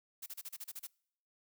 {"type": "noise bursts", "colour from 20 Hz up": "blue", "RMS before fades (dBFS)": -44, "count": 9, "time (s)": [0.22, 0.871], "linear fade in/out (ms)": 10, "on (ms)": 43, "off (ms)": 33, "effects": ["noise-tail reverb RT60 0.7 s tail -26 dB re dry"]}